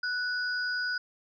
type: tone pair together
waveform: sine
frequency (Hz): 1480 / 4910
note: F#6 / D#8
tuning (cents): 0 / -24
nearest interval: octave + major sixth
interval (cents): 2076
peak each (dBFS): -29 / -36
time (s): 0.03-0.98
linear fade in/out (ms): 5
effects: none